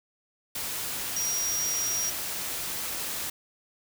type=tone in noise; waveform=sine; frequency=5710 Hz; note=F8; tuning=37 cents sharp; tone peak=-27 dBFS; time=1.16-2.1 s; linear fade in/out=5 ms; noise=white; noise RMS=-33 dBFS; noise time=0.55-3.3 s; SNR=+3 dB; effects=none